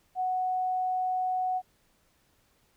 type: tone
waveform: sine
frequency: 740 Hz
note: F#5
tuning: in tune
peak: -26 dBFS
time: 0.15-1.62 s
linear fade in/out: 50 ms
effects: pink hiss -68 dBFS RMS until 2.76 s